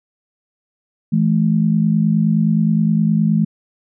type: tone pair together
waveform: sine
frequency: 164.81 / 214.4 Hz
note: E3 / A3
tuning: 0 / -45 cents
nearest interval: perfect fourth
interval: 455 cents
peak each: -15 dBFS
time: 1.12-3.45 s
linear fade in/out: 10 ms
effects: none